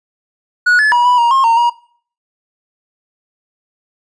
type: tone with pitch steps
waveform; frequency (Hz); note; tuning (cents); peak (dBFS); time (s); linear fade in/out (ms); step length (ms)
triangle; 1461 / 1720 / 965 / 985 / 943 / 1071 / 918 / 952; F#6 / A6 / B5 / B5 / A#5 / C6 / A#5 / A#5; -22 / -40 / -40 / -5 / +20 / +40 / -27 / +36; -6; 0.66-1.7; 10; 130
effects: noise-tail reverb RT60 0.5 s tail -20 dB re dry + resampled to 22050 Hz